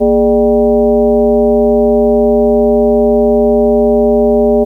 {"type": "tone with frequency modulation", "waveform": "sine", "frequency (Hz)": 415.3, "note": "G#4", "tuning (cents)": 0, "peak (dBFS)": -6, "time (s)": [0, 4.65], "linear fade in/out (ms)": 20, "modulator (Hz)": 181, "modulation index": 1.2, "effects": ["8-bit"]}